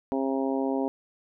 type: harmonic tone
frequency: 134.6 Hz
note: C3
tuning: 49 cents sharp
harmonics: 2 / 3 / 4 / 5 / 6 / 7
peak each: -27 / -31 / -33 / -35 / -37 / -38 dBFS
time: 0.12-0.88 s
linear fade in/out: 0 ms
effects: none